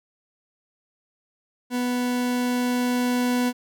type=tone with level ramp; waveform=40% pulse; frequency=246.9 Hz; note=B3; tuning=in tune; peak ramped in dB=-22 to -19 dBFS; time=1.7-3.53 s; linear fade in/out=50 ms; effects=none